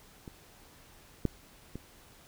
clicks, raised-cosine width 3 ms, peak -30 / -14 / -26 dBFS, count 3, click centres 0.278 / 1.253 / 1.756 s, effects pink hiss -57 dBFS RMS until 2.27 s

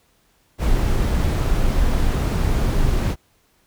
brown noise, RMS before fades -18 dBFS, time 0.58-3.16 s, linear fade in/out 50 ms, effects pink hiss -61 dBFS RMS until 3.66 s

